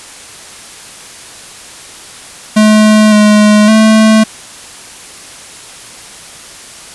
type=tone with pitch steps; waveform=square; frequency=214.4 / 210.6 / 218.7 Hz; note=A3 / G#3 / A3; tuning=-45 / +24 / -10 cents; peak=-4 dBFS; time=2.56-4.24 s; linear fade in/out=10 ms; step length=560 ms; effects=white hiss -31 dBFS RMS until 6.94 s + resampled to 24000 Hz